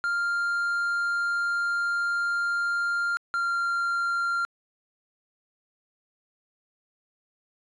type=tone pair in turn; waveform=triangle; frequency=1396.9 / 1386.4 Hz; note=F6 / F6; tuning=0 / -13 cents; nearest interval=unison; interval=13 cents; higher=first; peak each=-22 dBFS; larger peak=neither; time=0.04-3.17 / 3.34-4.45 s; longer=first; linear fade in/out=0 ms; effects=resampled to 24000 Hz